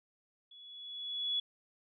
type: tone with level ramp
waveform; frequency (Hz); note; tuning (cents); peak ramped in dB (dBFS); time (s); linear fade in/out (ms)
sine; 3392; G#7; +36; -53 to -29; 0.51-1.4; 5
effects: none